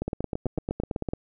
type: two click trains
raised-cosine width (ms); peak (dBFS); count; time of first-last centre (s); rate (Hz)
2; -15 / -15; 9 / 11; 0.08-1.088 / 0.02-1.135; 7.94 / 8.97
effects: none